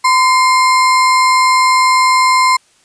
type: tone with sample-and-hold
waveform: sine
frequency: 1024 Hz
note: C6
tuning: 38 cents flat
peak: -7 dBFS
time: 0.04-2.57 s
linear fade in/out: 10 ms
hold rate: 3150 Hz
effects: white hiss -52 dBFS RMS until 2.84 s + resampled to 22050 Hz